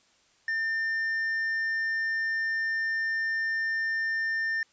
sine tone with tanh clipping, 1800 Hz, A6, 39 cents sharp, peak -27 dBFS, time 0.48-4.63 s, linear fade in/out 2 ms, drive 4 dB, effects white hiss -64 dBFS RMS until 4.72 s + resampled to 16000 Hz

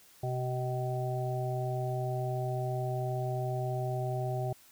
harmonic tone with a mistuned harmonic, 127 Hz, B2, 49 cents sharp, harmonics 1 / 3 / 5 / 6, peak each -32 / -39 / -38 / -39 dBFS, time 0.23-4.53 s, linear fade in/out 5 ms, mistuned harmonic 5, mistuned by -21 cents, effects white hiss -59 dBFS RMS until 4.71 s

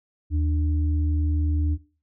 sine tone pair together, 78.1 / 294.9 Hz, D#2 / D4, +7 / +7 cents, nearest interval octave + major seventh, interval 2300 cents, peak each -20 / -31 dBFS, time 0.3-1.78 s, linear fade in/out 50 ms, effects noise-tail reverb RT60 0.4 s tail -19 dB re dry

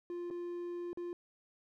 triangle tone with dropouts, 349.2 Hz, F4, in tune, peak -36 dBFS, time 0.1-1.13 s, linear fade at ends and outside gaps 1 ms, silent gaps 0.302-0.309 / 0.931-0.973 s, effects none

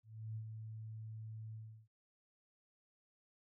sine tone with ADSR envelope, 110 Hz, A2, in tune, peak -40 dBFS, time 0.03-1.88 s, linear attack 330 ms, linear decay 78 ms, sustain -5 dB, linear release 340 ms, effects none

